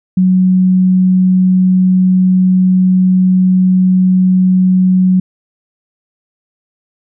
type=tone; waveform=sine; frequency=185 Hz; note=F#3; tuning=in tune; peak=-6 dBFS; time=0.17-5.2 s; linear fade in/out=5 ms; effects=none